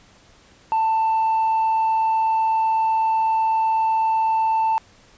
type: tone with tanh clipping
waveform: triangle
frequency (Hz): 888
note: A5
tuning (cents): +16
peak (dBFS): -17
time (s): 0.72-4.78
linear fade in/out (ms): 0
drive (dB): 6
effects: pink hiss -52 dBFS RMS until 5.17 s + resampled to 16000 Hz